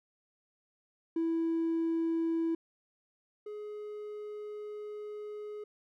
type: tone pair in turn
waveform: triangle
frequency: 329.3 / 420 Hz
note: E4 / G#4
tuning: -2 / +19 cents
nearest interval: major third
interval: 421 cents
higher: second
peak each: -25 / -37 dBFS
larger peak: first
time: 1.16-2.55 / 3.46-5.64 s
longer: second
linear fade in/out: 5 ms
effects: tanh soft clip ceiling -24 dBFS